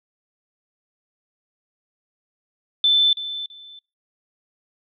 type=tone with echo; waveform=sine; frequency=3527 Hz; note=A7; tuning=3 cents sharp; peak=-13 dBFS; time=2.84-3.13 s; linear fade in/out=2 ms; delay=330 ms; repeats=2; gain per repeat=-13 dB; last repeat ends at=3.79 s; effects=noise-tail reverb RT60 0.3 s tail -26 dB re dry